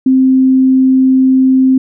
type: tone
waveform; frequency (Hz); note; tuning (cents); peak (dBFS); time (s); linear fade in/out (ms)
sine; 261.6; C4; 0; -5; 0.06-1.78; 5
effects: none